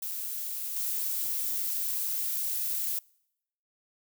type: noise with level steps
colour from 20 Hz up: violet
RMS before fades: -35 / -31 dBFS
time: 0.02-2.99 s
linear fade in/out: 5 ms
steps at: 0.76 s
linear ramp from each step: 2 ms
effects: noise-tail reverb RT60 0.8 s tail -26 dB re dry